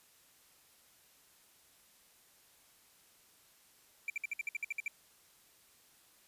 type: tone bursts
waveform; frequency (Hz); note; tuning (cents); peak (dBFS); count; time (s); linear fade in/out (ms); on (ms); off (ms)
triangle; 2346; D7; -2; -32; 11; 4.08-4.88; 2; 20; 58
effects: white hiss -65 dBFS RMS until 6.27 s + resampled to 32000 Hz